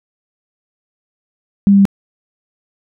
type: tone with pitch steps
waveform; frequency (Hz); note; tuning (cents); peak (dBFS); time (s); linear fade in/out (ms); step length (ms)
sine; 199.8 / 198.53 / 197.28; G3 / G3 / G3; +33 / +22 / +11; -5; 1.67-1.853; 0; 61
effects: none